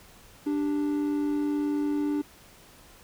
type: tone pair together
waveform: triangle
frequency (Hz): 293.7 / 392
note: D4 / G4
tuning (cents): 0 / 0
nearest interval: perfect fourth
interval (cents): 500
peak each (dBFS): -23 / -33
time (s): 0.46-2.22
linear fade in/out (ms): 10
effects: pink hiss -53 dBFS RMS until 3.03 s